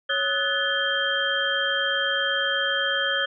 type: tone cluster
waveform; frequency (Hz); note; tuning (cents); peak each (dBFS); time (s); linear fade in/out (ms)
sine; 554 / 1271 / 1484 / 1728 / 3172; C#5 / D#6 / F#6 / A6 / G7; -1 / +36 / +5 / -32 / +20; -30 / -33 / -27 / -27 / -26; 0.09-3.26; 10
effects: none